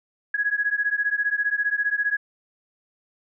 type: beating tone pair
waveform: sine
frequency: 1661.2 / 1676.2 Hz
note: G#6 / G#6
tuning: 0 / +16 cents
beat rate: 15 Hz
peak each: -24 dBFS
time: 0.34-2.17 s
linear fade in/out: 5 ms
effects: none